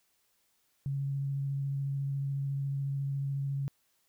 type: tone with vibrato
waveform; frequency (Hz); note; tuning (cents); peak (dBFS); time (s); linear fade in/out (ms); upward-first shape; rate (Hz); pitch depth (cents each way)
sine; 138.59; C#3; 0; -30; 0.86-3.68; 0; square; 14; 9
effects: white hiss -73 dBFS RMS until 4.08 s